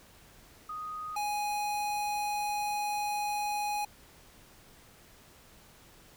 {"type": "tone pair in turn", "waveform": ["sine", "square"], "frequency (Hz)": [1244.5, 830.6], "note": ["D#6", "G#5"], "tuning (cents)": [0, 0], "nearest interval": "perfect fifth", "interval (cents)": 700, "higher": "first", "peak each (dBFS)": [-36, -31], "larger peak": "second", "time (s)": [[0.69, 1.16], [1.16, 3.85]], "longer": "second", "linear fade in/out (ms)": 5, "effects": ["pink hiss -57 dBFS RMS until 6.16 s"]}